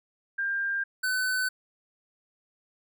sine / square tone pair in turn, 1596 / 1510.7 Hz, G6 / F#6, +31 / +36 cents, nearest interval minor second, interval 95 cents, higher first, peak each -26 dBFS, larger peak neither, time 0.38-0.84 / 1.03-1.49 s, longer neither, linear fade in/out 10 ms, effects none

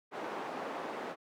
white band-pass noise, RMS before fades -40 dBFS, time 0.11-1.16 s, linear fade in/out 50 ms, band 260 to 910 Hz, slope 12 dB/octave, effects high-pass 150 Hz 12 dB/octave

